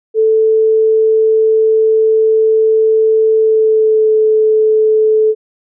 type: tone with pitch glide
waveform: sine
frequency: 440 to 434.4 Hz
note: A4 to A4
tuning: 0 to -22 cents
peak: -7 dBFS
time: 0.14-5.35 s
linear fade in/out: 50 ms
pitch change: -22 cents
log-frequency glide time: 3.37-4.13 s
effects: none